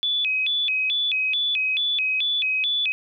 sine tone with vibrato, 2960 Hz, F#7, in tune, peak -20 dBFS, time 0.03-2.92 s, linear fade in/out 0 ms, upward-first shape square, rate 2.3 Hz, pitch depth 270 cents each way, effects none

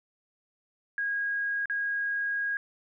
sine tone with dropouts, 1639 Hz, G#6, 23 cents flat, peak -27 dBFS, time 0.98-2.57 s, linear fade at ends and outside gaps 1 ms, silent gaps 1.657-1.698 s, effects none

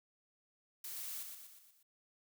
blue noise with echo, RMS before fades -45 dBFS, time 0.84-1.23 s, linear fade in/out 5 ms, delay 120 ms, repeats 5, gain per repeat -5 dB, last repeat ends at 1.83 s, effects none

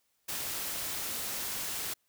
white noise, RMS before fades -36 dBFS, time 0.28-1.94 s, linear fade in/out 10 ms, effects white hiss -75 dBFS RMS until 2.08 s

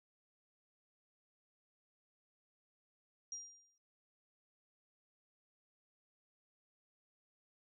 sine tone with exponential decay, 5700 Hz, F8, 34 cents sharp, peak -40 dBFS, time 3.32-3.78 s, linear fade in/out 2 ms, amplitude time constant 100 ms, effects noise-tail reverb RT60 0.7 s tail -23 dB re dry

